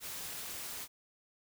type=noise with amplitude modulation; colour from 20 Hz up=white; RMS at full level=-40 dBFS; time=0-0.88 s; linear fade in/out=50 ms; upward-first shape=sine; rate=240 Hz; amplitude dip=55%; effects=none